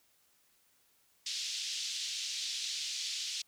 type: band-pass noise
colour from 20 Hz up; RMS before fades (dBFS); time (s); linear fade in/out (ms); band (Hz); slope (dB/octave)
pink; -38; 1.26-3.42; 5; 3200 to 6400; 24
effects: white hiss -70 dBFS RMS until 3.47 s